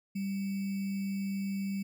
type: tone with sample-and-hold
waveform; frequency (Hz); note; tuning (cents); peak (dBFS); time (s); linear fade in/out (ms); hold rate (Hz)
sine; 196.2; G3; +2; -31; 0.15-1.83; 10; 2450
effects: none